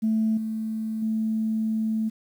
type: tone with level steps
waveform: sine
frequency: 220 Hz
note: A3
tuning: in tune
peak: -19 / -26 / -22 dBFS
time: 0.02-2.1 s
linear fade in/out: 20 ms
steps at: 0.37 / 1.02 s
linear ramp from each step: 5 ms
effects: tanh soft clip ceiling -15 dBFS + 9-bit